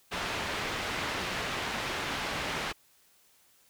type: low-pass noise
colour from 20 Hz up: white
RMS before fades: -34 dBFS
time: 0.11-2.73 s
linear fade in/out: 20 ms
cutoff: 2600 Hz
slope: 12 dB/octave
effects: white hiss -64 dBFS RMS until 3.69 s